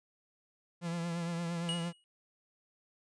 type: tone with vibrato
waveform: 45% pulse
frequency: 170 Hz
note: F3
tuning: 46 cents flat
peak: -34 dBFS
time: 0.81-1.93 s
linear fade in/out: 50 ms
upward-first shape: triangle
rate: 8.7 Hz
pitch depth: 48 cents each way
type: tone with exponential decay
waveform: square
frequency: 2900 Hz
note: F#7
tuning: 35 cents flat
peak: -32 dBFS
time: 1.69-2.04 s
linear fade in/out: 0 ms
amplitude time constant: 74 ms
effects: resampled to 22050 Hz